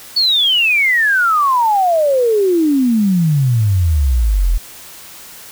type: exponential sweep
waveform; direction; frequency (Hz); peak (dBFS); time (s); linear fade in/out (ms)
sine; down; 4506 to 39.02; -10; 0.16-4.58; 10
effects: white hiss -36 dBFS RMS until 5.51 s